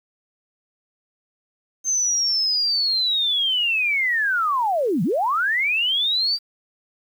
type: linear two-way sweep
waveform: sine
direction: down then up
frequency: 6320 to 148.9 to 4742 Hz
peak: -18 dBFS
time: 1.84-6.39 s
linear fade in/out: 50 ms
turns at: 5.03 s
effects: 8-bit